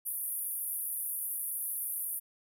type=band-pass noise; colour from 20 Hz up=pink; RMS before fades=-36 dBFS; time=0.05-2.2 s; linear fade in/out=20 ms; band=9700 to 15000 Hz; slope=96 dB/octave; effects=none